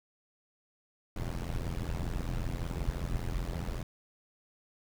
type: noise with amplitude modulation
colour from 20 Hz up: brown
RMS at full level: -30 dBFS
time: 1.16-3.83 s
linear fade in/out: 5 ms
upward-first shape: sine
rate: 85.2 Hz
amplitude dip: 100%
effects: none